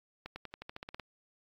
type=accelerating click train; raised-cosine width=0.3 ms; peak=-26 dBFS; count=11; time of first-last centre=0.26-0.997 s; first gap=100 ms; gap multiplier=0.93; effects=AAC 32 kbps